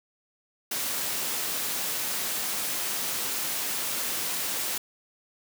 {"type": "high-pass noise", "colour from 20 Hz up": "white", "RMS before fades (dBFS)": -30, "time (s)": [0.71, 4.78], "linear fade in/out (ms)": 5, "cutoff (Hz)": 140, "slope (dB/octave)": 12, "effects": []}